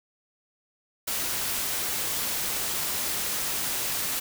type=noise; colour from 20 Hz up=white; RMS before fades=-29 dBFS; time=1.07-4.2 s; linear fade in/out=10 ms; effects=none